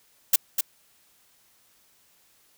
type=noise with echo; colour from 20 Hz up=blue; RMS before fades=-17 dBFS; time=0.33-0.36 s; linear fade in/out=5 ms; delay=250 ms; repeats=1; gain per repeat=-6 dB; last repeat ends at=0.61 s; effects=white hiss -62 dBFS RMS until 2.57 s